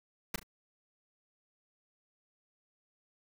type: noise with echo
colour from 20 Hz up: pink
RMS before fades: -33 dBFS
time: 0.34-0.36 s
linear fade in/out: 5 ms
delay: 36 ms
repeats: 2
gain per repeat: -11 dB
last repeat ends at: 0.432 s
effects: none